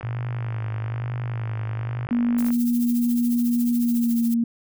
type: click train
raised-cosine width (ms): 0.5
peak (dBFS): -21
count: 127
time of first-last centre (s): 0.01-2.505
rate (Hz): 50.5
type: tone with vibrato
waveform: sine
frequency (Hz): 115.8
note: A#2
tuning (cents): -11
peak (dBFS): -25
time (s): 0.03-2.07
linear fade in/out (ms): 10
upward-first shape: sine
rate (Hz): 1.1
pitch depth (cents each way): 76
type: tone with pitch glide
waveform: sine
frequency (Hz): 238.8 to 232.8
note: A#3 to A#3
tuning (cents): +42 to -2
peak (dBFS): -18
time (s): 2.11-4.44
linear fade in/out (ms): 5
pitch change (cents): -44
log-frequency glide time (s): 3.78-4.2
type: noise with tremolo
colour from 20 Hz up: violet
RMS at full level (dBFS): -33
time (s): 2.38-4.34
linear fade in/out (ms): 0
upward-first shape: triangle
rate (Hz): 14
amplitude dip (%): 80
effects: none